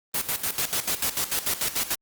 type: noise with tremolo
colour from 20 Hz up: white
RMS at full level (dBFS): -25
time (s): 0.14-1.95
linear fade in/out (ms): 5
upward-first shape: square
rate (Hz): 6.8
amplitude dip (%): 75
effects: Opus 24 kbps